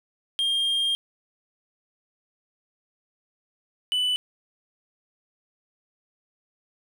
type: tone pair in turn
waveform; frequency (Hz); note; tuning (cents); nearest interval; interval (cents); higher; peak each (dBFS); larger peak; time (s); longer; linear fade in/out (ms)
triangle; 3212 / 2986; G7 / F#7; +41 / +15; minor second; 126; first; -20; neither; 0.39-0.95 / 3.92-4.16; first; 0
effects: none